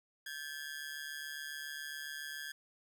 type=ring-modulated tone; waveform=sawtooth; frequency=1650 Hz; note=G#6; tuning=12 cents flat; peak=-35 dBFS; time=0.26-2.52 s; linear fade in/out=5 ms; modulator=73.6 Hz; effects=11-bit